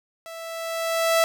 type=tone with level ramp; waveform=sawtooth; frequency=659.3 Hz; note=E5; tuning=in tune; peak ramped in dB=-33 to -12 dBFS; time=0.26-1.24 s; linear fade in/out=0 ms; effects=none